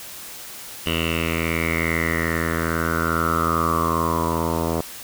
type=tone with low-pass filter sweep; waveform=10% pulse; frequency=82.41 Hz; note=E2; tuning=in tune; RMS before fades=-22 dBFS; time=0.86-4.81 s; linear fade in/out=5 ms; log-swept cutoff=2900 to 820 Hz; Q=8.5; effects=white hiss -37 dBFS RMS until 5.03 s